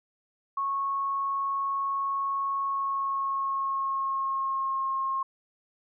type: tone with pitch glide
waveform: sine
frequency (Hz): 1100 to 1073.6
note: C#6 to C6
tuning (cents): -14 to +44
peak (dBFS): -26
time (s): 0.57-5.23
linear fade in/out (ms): 5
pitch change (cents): -42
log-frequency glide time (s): 2.61-4.89
effects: none